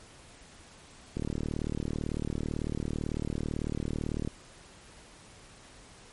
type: click train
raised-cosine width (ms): 3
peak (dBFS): -19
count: 119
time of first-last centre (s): 1.17-4.275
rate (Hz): 38
effects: pink hiss -53 dBFS RMS until 6.12 s + MP3 48 kbps

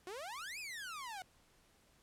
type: exponential two-way sweep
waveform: sawtooth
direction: up then down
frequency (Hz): 349.2 to 2614 to 720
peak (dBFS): -40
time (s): 0.07-1.22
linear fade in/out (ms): 0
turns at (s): 0.59
effects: pink hiss -69 dBFS RMS until 2.02 s + low-pass 12000 Hz 12 dB/octave

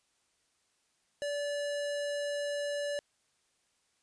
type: tone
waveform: square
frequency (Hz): 578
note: D5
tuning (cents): -28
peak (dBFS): -33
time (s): 1.22-2.99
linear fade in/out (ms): 0
effects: white hiss -74 dBFS RMS until 4.02 s + resampled to 22050 Hz

